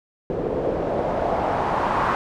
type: noise with low-pass filter sweep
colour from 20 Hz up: white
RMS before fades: -23 dBFS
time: 0.3-2.15 s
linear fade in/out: 0 ms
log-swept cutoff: 430 to 1100 Hz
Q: 2.4
effects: none